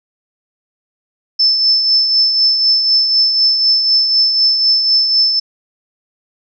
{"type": "tone with tremolo", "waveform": "sine", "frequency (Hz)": 5274, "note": "E8", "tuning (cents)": 0, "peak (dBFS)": -7, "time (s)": [1.39, 5.4], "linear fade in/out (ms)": 10, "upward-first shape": "triangle", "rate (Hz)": 4, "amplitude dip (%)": 50, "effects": []}